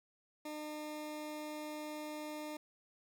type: tone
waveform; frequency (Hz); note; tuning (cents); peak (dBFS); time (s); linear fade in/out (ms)
20% pulse; 303; D#4; -46; -37; 0.45-2.57; 5
effects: none